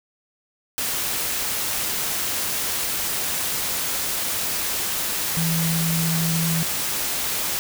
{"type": "tone in noise", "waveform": "sine", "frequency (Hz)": 164.81, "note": "E3", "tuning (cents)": 0, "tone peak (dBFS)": -21, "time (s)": [5.37, 6.63], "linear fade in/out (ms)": 0, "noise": "white", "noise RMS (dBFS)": -25, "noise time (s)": [0.78, 7.59], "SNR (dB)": 1, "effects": []}